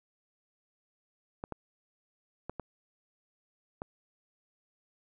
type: clicks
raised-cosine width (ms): 1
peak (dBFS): -23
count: 5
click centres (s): 1.439 / 1.523 / 2.496 / 2.597 / 3.819
effects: none